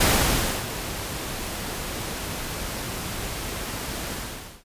pink noise with ADSR envelope, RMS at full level -18 dBFS, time 0-4.64 s, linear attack 8 ms, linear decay 640 ms, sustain -13 dB, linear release 510 ms, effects resampled to 32000 Hz

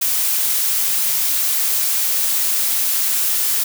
blue noise, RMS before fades -18 dBFS, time 0.01-3.64 s, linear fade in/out 10 ms, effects none

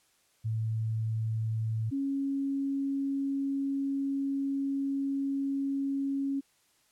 sine tone pair in turn, 111.1 / 275.5 Hz, A2 / C#4, +17 / -11 cents, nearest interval octave + major third, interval 1572 cents, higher second, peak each -28 dBFS, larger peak neither, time 0.44-1.91 / 1.91-6.41 s, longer second, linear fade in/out 20 ms, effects white hiss -68 dBFS RMS until 6.91 s + low-pass 11000 Hz 12 dB/octave

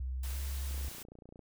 sine tone with pitch glide, 64.4 to 67.76 Hz, C2 to C#2, -27 to -39 cents, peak -34 dBFS, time 0-0.89 s, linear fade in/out 5 ms, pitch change +88 cents, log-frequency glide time 0.21-0.44 s
white noise, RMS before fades -47 dBFS, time 0.23-1.03 s, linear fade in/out 5 ms
click train, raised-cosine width 2 ms, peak -39 dBFS, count 21, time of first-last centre 0.71-1.393 s, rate 29.3 Hz
effects none

